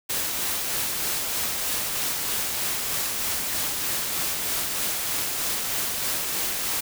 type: noise with tremolo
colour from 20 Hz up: white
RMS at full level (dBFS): -26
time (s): 0.09-6.81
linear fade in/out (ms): 10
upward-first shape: sine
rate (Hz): 3.2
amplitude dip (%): 25
effects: none